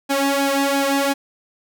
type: tone with flanger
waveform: sawtooth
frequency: 277.2 Hz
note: C#4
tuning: in tune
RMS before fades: -19 dBFS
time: 0.09-1.14 s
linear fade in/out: 20 ms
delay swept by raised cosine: 1.2 to 2.5 ms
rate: 2.9 Hz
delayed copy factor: +0.8
effects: none